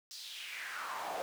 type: noise with high-pass filter sweep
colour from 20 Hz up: brown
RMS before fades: -42 dBFS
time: 0.11-1.22 s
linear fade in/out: 0 ms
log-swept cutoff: 5100 to 590 Hz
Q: 3.4
effects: none